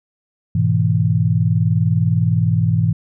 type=chord; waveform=sine; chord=E major; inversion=first; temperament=equal with one note detuned; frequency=103.83 / 123.47 / 163.2 Hz; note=G#2 / B2 / E3; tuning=0 / 0 / -17 cents; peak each=-17 / -18 / -17 dBFS; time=0.55-2.93 s; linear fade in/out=5 ms; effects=none